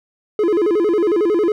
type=tone with vibrato; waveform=triangle; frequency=380 Hz; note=F#4; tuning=46 cents sharp; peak=-11 dBFS; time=0.39-1.52 s; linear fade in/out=2 ms; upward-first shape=square; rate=11 Hz; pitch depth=190 cents each way; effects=none